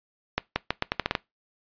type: accelerating click train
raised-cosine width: 0.3 ms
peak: -7 dBFS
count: 9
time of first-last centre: 0.38-1.152 s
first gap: 180 ms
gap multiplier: 0.81
effects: noise-tail reverb RT60 0.2 s tail -22 dB re dry + resampled to 11025 Hz